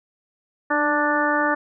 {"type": "harmonic tone with a mistuned harmonic", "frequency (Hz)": 294.4, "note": "D4", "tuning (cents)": 4, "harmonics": [1, 2, 3, 4, 5, 6], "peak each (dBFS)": [-25, -25, -25, -25, -25, -25], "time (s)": [0.7, 1.55], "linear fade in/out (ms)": 10, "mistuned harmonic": 1, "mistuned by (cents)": 29, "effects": []}